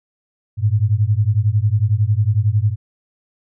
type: beating tone pair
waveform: sine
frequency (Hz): 100.3 / 111.3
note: G2 / A2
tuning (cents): +40 / +20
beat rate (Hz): 11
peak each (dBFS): -16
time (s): 0.57-2.76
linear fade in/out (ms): 50
effects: none